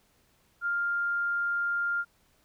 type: tone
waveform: sine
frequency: 1400 Hz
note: F6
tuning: 4 cents sharp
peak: -26 dBFS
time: 0.61-2.05 s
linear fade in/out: 50 ms
effects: pink hiss -67 dBFS RMS until 2.44 s